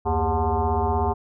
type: tone with frequency modulation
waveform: sine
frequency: 408.2 Hz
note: G#4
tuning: 30 cents flat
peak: -19 dBFS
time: 0.05-1.14 s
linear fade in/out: 20 ms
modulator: 160 Hz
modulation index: 3.7
effects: none